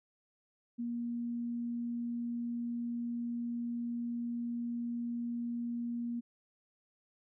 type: tone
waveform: sine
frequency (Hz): 237.1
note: A#3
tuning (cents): +30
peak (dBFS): -34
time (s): 0.78-6.21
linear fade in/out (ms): 20
effects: none